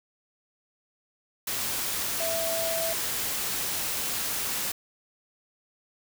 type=tone in noise; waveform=sine; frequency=659.3 Hz; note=E5; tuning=in tune; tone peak=-29 dBFS; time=2.2-2.93 s; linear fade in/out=5 ms; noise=white; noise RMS=-30 dBFS; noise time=1.47-4.72 s; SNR=-2 dB; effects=none